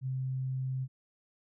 sine tone, 130.81 Hz, C3, in tune, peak -31 dBFS, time 0.01-0.88 s, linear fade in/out 50 ms, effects none

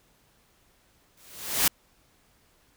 white noise with exponential growth, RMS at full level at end -19 dBFS, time 1.17-1.68 s, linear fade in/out 5 ms, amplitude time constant 110 ms, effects pink hiss -64 dBFS RMS until 2.76 s

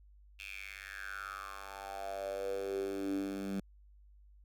10% pulse tone with high-pass filter sweep, 98 Hz, G2, in tune, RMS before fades -40 dBFS, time 0.39-3.6 s, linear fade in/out 5 ms, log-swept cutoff 2700 to 200 Hz, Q 7.2, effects added 50 Hz sine -57 dBFS peak until 4.44 s

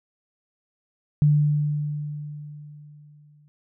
sine tone with exponential decay, 148.3 Hz, D3, 17 cents sharp, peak -13 dBFS, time 1.22-3.48 s, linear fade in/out 0 ms, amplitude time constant 490 ms, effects none

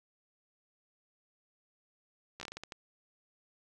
slowing click train, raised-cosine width 0.2 ms, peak -25 dBFS, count 9, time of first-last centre 2.4-2.722 s, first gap 13 ms, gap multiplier 1.31, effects none

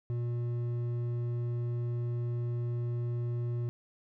triangle tone with hard clipping, 119.7 Hz, A#2, 46 cents sharp, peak -32 dBFS, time 0.1-3.69 s, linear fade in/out 0 ms, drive 10 dB, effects none

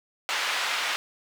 white band-pass noise, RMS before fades -28 dBFS, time 0.29-0.96 s, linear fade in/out 0 ms, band 890 to 2900 Hz, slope 12 dB/octave, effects none

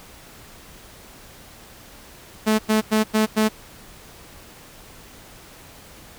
sawtooth tone bursts, 216.8 Hz, A3, 25 cents flat, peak -12 dBFS, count 5, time 2.46-3.49 s, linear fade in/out 20 ms, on 130 ms, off 95 ms, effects pink hiss -45 dBFS RMS until 6.18 s

